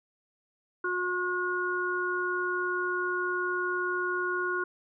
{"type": "harmonic tone", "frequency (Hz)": 360.9, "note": "F#4", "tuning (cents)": -43, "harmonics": [1, 3, 4], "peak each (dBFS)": [-32, -34, -30], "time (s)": [0.84, 4.64], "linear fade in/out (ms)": 5, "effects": []}